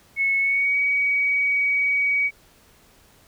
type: tone with pitch glide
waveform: sine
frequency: 2197 to 2261 Hz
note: C#7 to C#7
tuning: -16 to +34 cents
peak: -18 dBFS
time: 0.16-2.31 s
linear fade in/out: 50 ms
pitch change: +50 cents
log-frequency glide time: 0.39-0.76 s
effects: pink hiss -55 dBFS RMS until 3.27 s